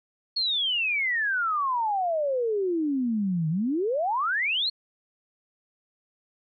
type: exponential two-way sweep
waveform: sine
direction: down then up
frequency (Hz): 4384 to 152.5 to 4384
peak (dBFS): -23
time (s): 0.36-4.7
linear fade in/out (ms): 10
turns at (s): 3.49
effects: none